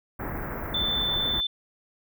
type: band-stop noise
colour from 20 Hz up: pink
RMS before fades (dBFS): -33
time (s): 0.19-1.41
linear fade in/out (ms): 10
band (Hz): 2000 to 15000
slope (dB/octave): 48
type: tone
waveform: sine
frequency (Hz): 3531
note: A7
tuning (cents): +5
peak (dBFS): -24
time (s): 0.74-1.47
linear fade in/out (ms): 5
effects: none